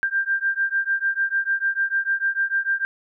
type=beating tone pair; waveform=sine; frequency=1583 / 1589.7 Hz; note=G6 / G6; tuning=+17 / +24 cents; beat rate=6.7 Hz; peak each=-23 dBFS; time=0.03-2.85 s; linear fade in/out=0 ms; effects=none